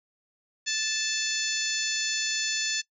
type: harmonic tone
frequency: 877 Hz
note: A5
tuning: 6 cents flat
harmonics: 2 / 3 / 4 / 5 / 6 / 7 / 8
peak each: -34 / -34 / -34 / -34 / -34 / -34 / -34 dBFS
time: 0.66-2.82 s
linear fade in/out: 20 ms
effects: noise-tail reverb RT60 0.1 s tail -21 dB re dry